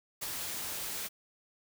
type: noise with ADSR envelope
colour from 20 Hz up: white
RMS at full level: -35 dBFS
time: 0.21-1.09 s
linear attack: 18 ms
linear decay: 20 ms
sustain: -3 dB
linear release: 27 ms
effects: none